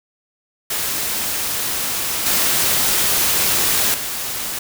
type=noise with level steps; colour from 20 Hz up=white; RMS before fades=-22 / -17 / -25 dBFS; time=0.7-4.59 s; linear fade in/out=5 ms; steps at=2.26 / 3.94 s; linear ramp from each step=2 ms; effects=none